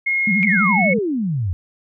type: tone with pitch glide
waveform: sine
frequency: 2153 to 2200 Hz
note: C7 to C#7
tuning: +49 to -14 cents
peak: -16 dBFS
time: 0.06-0.94 s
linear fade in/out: 10 ms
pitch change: +37 cents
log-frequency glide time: 0.69-0.83 s
type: tone with vibrato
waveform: sine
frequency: 196 Hz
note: G3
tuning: in tune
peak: -17 dBFS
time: 0.27-0.99 s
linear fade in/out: 5 ms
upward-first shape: sine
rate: 12 Hz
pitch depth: 180 cents each way
type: exponential sweep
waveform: sine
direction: down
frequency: 2365 to 82.41 Hz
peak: -18 dBFS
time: 0.43-1.53 s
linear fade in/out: 0 ms
effects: none